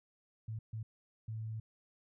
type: tone bursts at uneven times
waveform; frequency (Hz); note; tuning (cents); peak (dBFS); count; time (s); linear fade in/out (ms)
sine; 110.5; A2; +8; -38; 3; 0.48-0.59 / 0.73-0.83 / 1.28-1.6; 5
effects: none